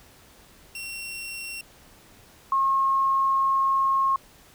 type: tone pair in turn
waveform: sawtooth / sine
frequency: 2731 / 1080.4 Hz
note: F7 / C#6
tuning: -39 / -45 cents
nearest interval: octave + major third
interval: 1606 cents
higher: first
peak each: -30 / -19 dBFS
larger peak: second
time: 0.75-1.61 / 2.52-4.16 s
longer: second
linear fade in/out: 2 ms
effects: pink hiss -53 dBFS RMS until 4.54 s